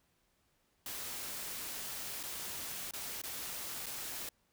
white noise with dropouts, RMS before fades -42 dBFS, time 0.86-4.29 s, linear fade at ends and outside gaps 2 ms, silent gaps 2.23-2.235 / 2.91-2.935 / 3.217-3.236 / 3.86-3.865 s, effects pink hiss -75 dBFS RMS until 4.52 s

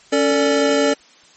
square tone cluster, 278.8 / 446.6 / 584 Hz, C#4 / A4 / D5, +10 / +26 / -10 cents, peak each -19 dBFS, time 0.12-0.94 s, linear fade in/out 10 ms, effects white hiss -49 dBFS RMS until 1.36 s + MP3 32 kbps

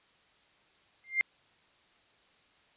sine tone with exponential growth, 2100 Hz, C7, 6 cents sharp, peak -20 dBFS, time 1.04-1.21 s, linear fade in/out 0 ms, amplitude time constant 36 ms, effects white hiss -65 dBFS RMS until 2.76 s + resampled to 8000 Hz

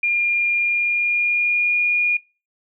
sine tone with pitch glide, 2408 to 2432 Hz, D7 to D#7, +43 to -40 cents, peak -16 dBFS, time 0.03-2.17 s, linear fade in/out 5 ms, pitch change +17 cents, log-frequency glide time 0.57-1.76 s, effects noise-tail reverb RT60 0.3 s tail -21 dB re dry

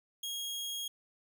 sawtooth tone, 3276 Hz, G#7, 24 cents flat, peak -33 dBFS, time 0.23-0.88 s, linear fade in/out 5 ms, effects none

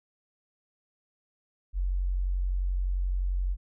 sine tone, 45.77 Hz, F#1, 18 cents flat, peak -25 dBFS, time 1.73-3.57 s, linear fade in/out 50 ms, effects none

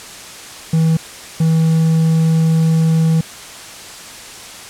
triangle tone bursts at uneven times, 161.6 Hz, E3, 34 cents flat, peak -8 dBFS, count 2, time 0.73-0.97 / 1.4-3.21 s, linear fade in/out 5 ms, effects white hiss -33 dBFS RMS until 4.69 s + low-pass 9000 Hz 12 dB/octave

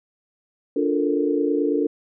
sine chord, Bb major seventh, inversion first, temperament just, 291.4 / 349.6 / 437 / 466.2 Hz, D4 / F4 / A4 / Bb4, -13 / +2 / -12 / 0 cents, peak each -22 / -25 / -24 / -26 dBFS, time 0.76-1.87 s, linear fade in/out 5 ms, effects none

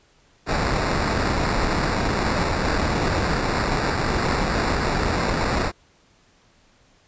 pink noise with sample-and-hold, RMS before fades -22 dBFS, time 0.46-5.72 s, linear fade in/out 50 ms, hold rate 3150 Hz, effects pink hiss -58 dBFS RMS until 7.07 s + resampled to 16000 Hz

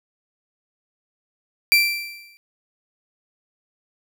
30% pulse tone with exponential decay, 2349 Hz, D7, in tune, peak -8 dBFS, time 1.72-2.37 s, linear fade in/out 0 ms, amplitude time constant 140 ms, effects none

